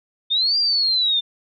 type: linear two-way sweep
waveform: sine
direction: up then down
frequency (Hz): 3568 to 4819 to 3568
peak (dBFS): -16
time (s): 0.3-1.21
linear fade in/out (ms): 20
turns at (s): 0.58
effects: none